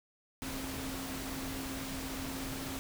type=tone in noise; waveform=sine; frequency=266.3 Hz; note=C4; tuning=31 cents sharp; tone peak=-41 dBFS; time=0.42-2.79 s; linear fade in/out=0 ms; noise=pink; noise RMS=-41 dBFS; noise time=0.42-2.79 s; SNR=-3 dB; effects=none